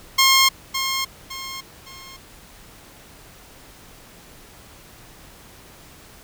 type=tone with echo; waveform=10% pulse; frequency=1071 Hz; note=C6; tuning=40 cents sharp; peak=-4 dBFS; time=0.18-0.49 s; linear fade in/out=10 ms; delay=560 ms; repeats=3; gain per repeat=-9 dB; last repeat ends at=2.17 s; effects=pink hiss -46 dBFS RMS until 6.23 s